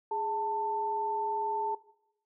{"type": "tone pair together", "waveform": "sine", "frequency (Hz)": [415.3, 888.9], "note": ["G#4", "A5"], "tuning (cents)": [0, 17], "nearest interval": "octave + minor second", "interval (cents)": 1317, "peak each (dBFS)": [-36, -30], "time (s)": [0.11, 1.75], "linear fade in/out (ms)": 5, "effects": ["noise-tail reverb RT60 0.8 s tail -18 dB re dry"]}